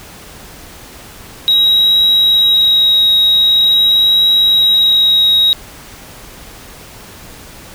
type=tone with vibrato; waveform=sine; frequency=3820 Hz; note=A#7; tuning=42 cents sharp; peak=-5 dBFS; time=1.48-5.53 s; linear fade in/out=0 ms; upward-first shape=triangle; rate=0.45 Hz; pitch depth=11 cents each way; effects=tanh soft clip ceiling -5 dBFS + pink hiss -35 dBFS RMS until 7.74 s